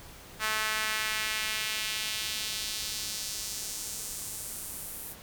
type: tone with high-pass filter sweep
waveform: sawtooth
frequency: 216.8 Hz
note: A3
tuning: 25 cents flat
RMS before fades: -34 dBFS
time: 0.39-5.16 s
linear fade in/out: 50 ms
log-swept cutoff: 1400 to 12000 Hz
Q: 1.3
effects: pink hiss -49 dBFS RMS until 5.22 s